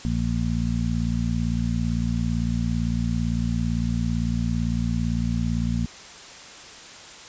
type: harmonic tone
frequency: 57.8 Hz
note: A#1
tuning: 14 cents flat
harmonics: 1 / 2 / 3 / 4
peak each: -27 / -27 / -27 / -27 dBFS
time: 0.05-5.86 s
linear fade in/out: 0 ms
effects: white hiss -42 dBFS RMS until 7.28 s + resampled to 16000 Hz